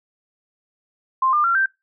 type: tone with pitch steps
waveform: sine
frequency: 1051 / 1200.3 / 1370.9 / 1565.7 Hz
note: C6 / D6 / F6 / G6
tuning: +7 / +37 / -33 / -3 cents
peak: -15 dBFS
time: 1.22-1.66 s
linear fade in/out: 5 ms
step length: 110 ms
effects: noise-tail reverb RT60 0.2 s tail -21 dB re dry